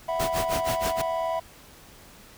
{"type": "chord", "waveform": "triangle", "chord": "E suspended second", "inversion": "none", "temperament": "equal", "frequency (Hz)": [659.3, 740, 987.8], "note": ["E5", "F#5", "B5"], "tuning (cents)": [0, 0, 0], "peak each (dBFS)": [-25, -31, -29], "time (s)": [0.08, 1.4], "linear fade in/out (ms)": 10}
{"type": "noise with tremolo", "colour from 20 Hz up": "pink", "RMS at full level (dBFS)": -28, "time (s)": [0.19, 1.02], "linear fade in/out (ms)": 10, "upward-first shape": "sine", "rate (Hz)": 6.3, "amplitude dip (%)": 100}
{"effects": ["pink hiss -50 dBFS RMS until 2.37 s"]}